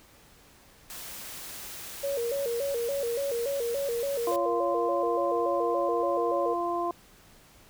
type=noise; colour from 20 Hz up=white; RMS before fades=-41 dBFS; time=0.9-4.36 s; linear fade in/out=0 ms
type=tone with vibrato; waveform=sine; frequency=512 Hz; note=C5; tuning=38 cents flat; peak=-27 dBFS; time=2.03-6.54 s; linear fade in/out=10 ms; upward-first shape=square; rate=3.5 Hz; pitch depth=150 cents each way
type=harmonic tone; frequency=346.1 Hz; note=F4; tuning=16 cents flat; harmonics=1 / 2 / 3; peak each=-31 / -31 / -31 dBFS; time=4.27-6.91 s; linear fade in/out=2 ms
effects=pink hiss -56 dBFS RMS until 7.69 s